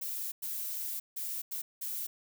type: noise bursts at uneven times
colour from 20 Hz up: violet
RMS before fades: -37 dBFS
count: 5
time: 0.01-0.32 / 0.42-1 / 1.16-1.42 / 1.51-1.62 / 1.81-2.07 s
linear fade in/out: 10 ms
effects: none